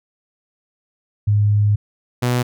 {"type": "tone pair in turn", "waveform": ["sine", "sawtooth"], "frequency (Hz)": [103.83, 123.24], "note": ["G#2", "B2"], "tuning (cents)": [0, -3], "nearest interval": "minor third", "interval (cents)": 297, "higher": "second", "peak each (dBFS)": -12, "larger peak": "neither", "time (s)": [[1.27, 1.76], [2.22, 2.43]], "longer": "first", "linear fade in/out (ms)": 10, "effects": []}